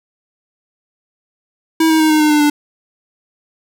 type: tone with pitch steps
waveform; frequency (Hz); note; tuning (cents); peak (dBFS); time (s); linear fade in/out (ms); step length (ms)
square; 322.5 / 317.7 / 313 / 308.3 / 303.7 / 299.2 / 294.7; E4 / D#4 / D#4 / D#4 / D#4 / D4 / D4; -38 / +36 / +10 / -16 / -42 / +32 / +6; -10; 1.8-2.5; 5; 100
effects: none